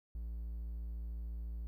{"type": "tone", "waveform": "triangle", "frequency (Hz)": 57, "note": "A#1", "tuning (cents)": -38, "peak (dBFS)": -37, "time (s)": [0.15, 1.67], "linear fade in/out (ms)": 0, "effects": ["13-bit"]}